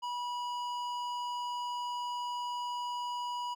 triangle tone with hard clipping, 974 Hz, B5, 24 cents flat, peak -36 dBFS, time 0.02-3.55 s, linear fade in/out 20 ms, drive 15 dB, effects none

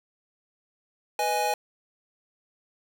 square chord, G# minor, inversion first, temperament equal, 493.9 / 622.3 / 830.6 Hz, B4 / D#5 / G#5, 0 / 0 / 0 cents, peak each -32 / -32 / -26 dBFS, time 1.19-1.54 s, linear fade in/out 2 ms, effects none

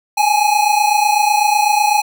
square tone pair together, 822 / 850 Hz, G#5 / G#5, -18 / +40 cents, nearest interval minor second, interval 58 cents, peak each -15 dBFS, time 0.17-2.02 s, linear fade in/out 10 ms, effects none

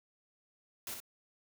white noise with echo, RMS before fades -41 dBFS, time 0.87-0.94 s, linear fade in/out 2 ms, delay 62 ms, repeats 1, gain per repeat -5 dB, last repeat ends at 1.002 s, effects none

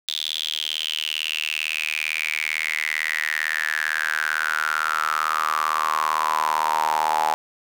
sawtooth tone with high-pass filter sweep, 77.78 Hz, D#2, in tune, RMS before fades -24 dBFS, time 0.08-7.34 s, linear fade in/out 0 ms, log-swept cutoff 3600 to 830 Hz, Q 8.8, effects none

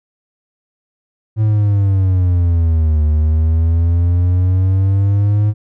triangle exponential two-way sweep, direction down then up, 110 to 75.5 to 106.1 Hz, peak -8 dBFS, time 1.36-5.54 s, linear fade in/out 50 ms, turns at 3.05 s, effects none

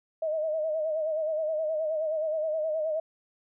sine tone with vibrato, 627 Hz, D#5, 13 cents sharp, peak -26 dBFS, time 0.22-3 s, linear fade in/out 5 ms, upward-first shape sine, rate 9.5 Hz, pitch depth 61 cents each way, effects none

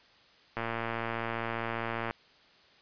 click train, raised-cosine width 0.5 ms, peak -18 dBFS, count 178, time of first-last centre 0.57-2.109 s, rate 115 Hz, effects white hiss -60 dBFS RMS until 2.81 s + resampled to 11025 Hz

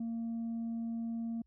sine tone with tanh clipping, 229.7 Hz, A#3, 25 cents flat, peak -35 dBFS, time 0-1.42 s, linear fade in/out 5 ms, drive 1 dB, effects added 60 Hz sine -67 dBFS peak until 1.46 s

